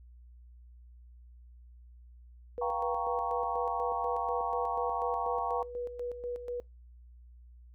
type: tone with tremolo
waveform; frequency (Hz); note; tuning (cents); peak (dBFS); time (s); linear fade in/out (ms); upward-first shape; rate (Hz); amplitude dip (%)
sine; 486.8; B4; -25; -33; 2.58-6.6; 0; square; 4.1; 60
type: chord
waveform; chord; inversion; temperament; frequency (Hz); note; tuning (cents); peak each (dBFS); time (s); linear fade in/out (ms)
sine; G half-diminished seventh; third; equal with one note detuned; 698.5 / 779.9 / 932.3 / 1108.7; F5 / G5 / Bb5 / Db6; 0 / -9 / 0 / 0; -36; 2.61-5.63; 10
effects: noise-tail reverb RT60 0.2 s tail -23 dB re dry + added 60 Hz sine -51 dBFS peak until 7.74 s